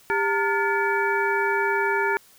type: tone cluster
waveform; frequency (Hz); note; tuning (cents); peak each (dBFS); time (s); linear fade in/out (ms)
sine; 399.4 / 909 / 1419 / 1729 / 2281; G4 / A#5 / F6 / A6 / C#7; +32 / -44 / +27 / -31 / +49; -25 / -25 / -27 / -27 / -31; 0.1-2.17; 0
effects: white hiss -54 dBFS RMS until 2.38 s